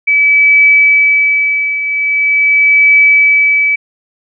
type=tone with tremolo; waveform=sine; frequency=2295 Hz; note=D7; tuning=40 cents flat; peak=-3 dBFS; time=0.07-3.76 s; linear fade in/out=10 ms; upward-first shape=triangle; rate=0.43 Hz; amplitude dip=70%; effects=none